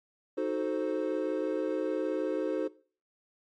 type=chord; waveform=triangle; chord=D# diminished seventh; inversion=none; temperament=equal with one note detuned; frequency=311.1 / 370 / 436.5 / 523.3 Hz; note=D#4 / F#4 / A4 / C5; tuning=0 / 0 / -14 / 0 cents; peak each=-32 dBFS; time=0.37-2.68 s; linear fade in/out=10 ms; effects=noise-tail reverb RT60 0.4 s tail -19 dB re dry + MP3 48 kbps